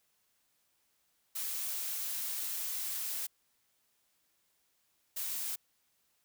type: noise bursts at uneven times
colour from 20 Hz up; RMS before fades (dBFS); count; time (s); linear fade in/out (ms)
blue; -37; 2; 1.35-3.27 / 5.16-5.56; 10
effects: white hiss -75 dBFS RMS until 6.24 s